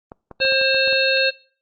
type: clicks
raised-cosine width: 1 ms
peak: -22 dBFS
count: 9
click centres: 0.119 / 0.313 / 0.402 / 0.451 / 0.523 / 0.614 / 0.746 / 0.876 / 0.928 s
type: harmonic tone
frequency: 533 Hz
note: C5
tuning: 32 cents sharp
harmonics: 1 / 3 / 5 / 7 / 8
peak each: -20 / -22 / -20 / -25 / -22 dBFS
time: 0.4-1.31 s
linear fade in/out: 20 ms
effects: noise-tail reverb RT60 0.5 s tail -25 dB re dry + Opus 32 kbps